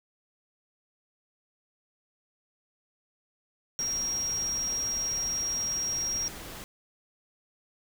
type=tone in noise; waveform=sine; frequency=5620 Hz; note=F8; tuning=10 cents sharp; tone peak=-28 dBFS; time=3.79-6.28 s; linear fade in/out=0 ms; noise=pink; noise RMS=-42 dBFS; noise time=3.79-6.64 s; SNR=+11 dB; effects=none